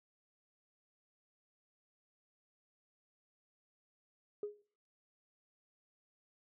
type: tone with exponential decay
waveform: sine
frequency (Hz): 415.3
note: G#4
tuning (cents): 0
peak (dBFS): -33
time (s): 4.43-4.62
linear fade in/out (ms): 2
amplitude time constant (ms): 41
effects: noise-tail reverb RT60 0.6 s tail -25 dB re dry + tanh soft clip ceiling -31 dBFS